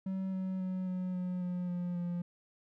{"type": "tone with pitch steps", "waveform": "triangle", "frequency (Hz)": [190.2, 187.91, 185.64, 183.4, 181.19, 179.01, 176.85, 174.72], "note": ["F#3", "F#3", "F#3", "F#3", "F#3", "F3", "F3", "F3"], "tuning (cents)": [48, 27, 6, -15, -36, 43, 22, 1], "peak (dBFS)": -31, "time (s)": [0.06, 2.22], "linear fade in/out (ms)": 5, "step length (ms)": 270, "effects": []}